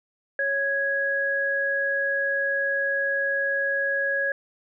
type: tone pair together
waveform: sine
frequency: 553.6 / 1661.2 Hz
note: C#5 / G#6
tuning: -2 / 0 cents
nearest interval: octave + perfect fifth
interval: 1902 cents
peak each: -28 / -23 dBFS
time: 0.39-4.32 s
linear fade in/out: 2 ms
effects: none